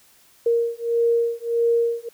sine beating tone pair, 466.2 / 467.8 Hz, A#4 / A#4, 0 / +6 cents, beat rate 1.6 Hz, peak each -21 dBFS, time 0.46-2.09 s, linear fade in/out 5 ms, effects white hiss -55 dBFS RMS until 2.13 s

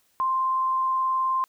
sine tone with vibrato, 1046.5 Hz, C6, in tune, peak -21 dBFS, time 0.2-1.44 s, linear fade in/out 0 ms, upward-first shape triangle, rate 19 Hz, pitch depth 8 cents each way, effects white hiss -66 dBFS RMS until 1.48 s

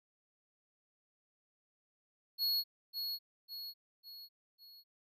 square tone with echo, 4336 Hz, C#8, 39 cents flat, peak -31 dBFS, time 2.38-2.64 s, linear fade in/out 50 ms, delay 550 ms, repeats 4, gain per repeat -6 dB, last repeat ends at 4.84 s, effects none

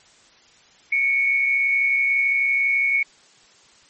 sine tone pair together, 2217 / 2349 Hz, C#7 / D7, 0 / 0 cents, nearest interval minor second, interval 100 cents, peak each -17 / -26 dBFS, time 0.92-3.03 s, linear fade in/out 5 ms, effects white hiss -53 dBFS RMS until 3.89 s + MP3 32 kbps

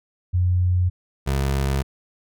sine / 25% pulse tone pair in turn, 89.9 / 68.22 Hz, F#2 / C#2, -49 / -27 cents, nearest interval perfect fourth, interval 478 cents, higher first, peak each -16 dBFS, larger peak neither, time 0.33-0.9 / 1.26-1.83 s, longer neither, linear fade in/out 20 ms, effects none

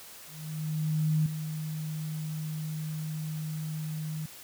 sine tone with ADSR envelope, 155.4 Hz, D#3, 2 cents flat, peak -22 dBFS, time 0.27-4.26 s, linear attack 990 ms, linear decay 4 ms, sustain -10 dB, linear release 5 ms, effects white hiss -48 dBFS RMS until 4.43 s

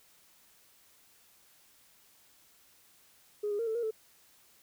sine tone with pitch steps, 416.6 / 410.2 / 461.6 / 442.2 / 472.2 / 438.8 Hz, G#4 / G#4 / A#4 / A4 / A#4 / A4, +5 / -21 / -17 / +9 / +22 / -5 cents, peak -29 dBFS, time 3.43-3.91 s, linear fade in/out 10 ms, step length 80 ms, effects tanh soft clip ceiling -25 dBFS + white hiss -63 dBFS RMS until 4.62 s

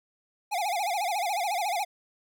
square tone with vibrato, 762 Hz, G5, 49 cents flat, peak -27 dBFS, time 0.51-1.85 s, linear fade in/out 20 ms, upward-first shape sine, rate 14 Hz, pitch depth 190 cents each way, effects none

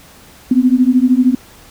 sine beating tone pair, 246.9 / 259.9 Hz, B3 / C4, 0 / -11 cents, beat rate 13 Hz, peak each -11 dBFS, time 0.51-1.35 s, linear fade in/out 5 ms, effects pink hiss -42 dBFS RMS until 1.7 s

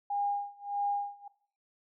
sine tone with tremolo, 811 Hz, G#5, 41 cents flat, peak -26 dBFS, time 0.1-1.28 s, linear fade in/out 5 ms, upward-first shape sine, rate 1.6 Hz, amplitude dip 95%, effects noise-tail reverb RT60 0.5 s tail -17 dB re dry

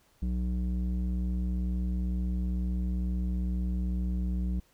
square tone with low-pass filter, 61.1 Hz, B1, 18 cents flat, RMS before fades -30 dBFS, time 0.22-4.6 s, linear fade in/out 5 ms, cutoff 210 Hz, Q 1.7, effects pink hiss -66 dBFS RMS until 4.73 s

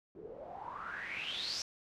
white noise with low-pass filter sweep, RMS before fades -42 dBFS, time 0.15-1.62 s, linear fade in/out 2 ms, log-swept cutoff 360 to 5600 Hz, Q 9, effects none

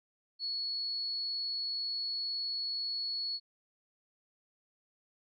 sine tone, 4381 Hz, C#8, 21 cents flat, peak -33 dBFS, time 0.39-3.4 s, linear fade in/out 50 ms, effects none

